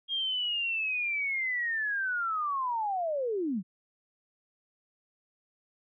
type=linear sweep; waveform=sine; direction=down; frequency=3251 to 167 Hz; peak=-28 dBFS; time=0.08-3.63 s; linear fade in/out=50 ms; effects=none